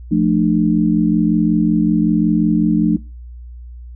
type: chord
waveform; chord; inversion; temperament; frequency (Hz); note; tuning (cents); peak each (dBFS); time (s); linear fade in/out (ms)
sine; D minor; first; equal with one note detuned; 174.61 / 220 / 301.1; F3 / A3 / D4; 0 / 0 / +43; -16; 0.11-2.97; 10
effects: noise-tail reverb RT60 0.3 s tail -23 dB re dry + added 60 Hz sine -31 dBFS peak until 3.95 s